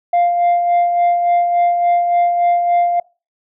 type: tone with tremolo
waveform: sine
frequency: 698.5 Hz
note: F5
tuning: in tune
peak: -7 dBFS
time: 0.13-3 s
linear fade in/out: 5 ms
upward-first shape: sine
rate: 3.5 Hz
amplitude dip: 50%
effects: noise-tail reverb RT60 0.3 s tail -25 dB re dry + tanh soft clip ceiling -9 dBFS